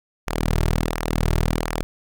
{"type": "tone with flanger", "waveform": "sawtooth", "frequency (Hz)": 40.03, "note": "D#1", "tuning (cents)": 50, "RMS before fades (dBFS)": -22, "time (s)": [0.27, 1.83], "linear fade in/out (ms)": 0, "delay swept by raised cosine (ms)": [0.24, 4.04], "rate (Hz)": 1.4, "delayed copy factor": -0.65, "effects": []}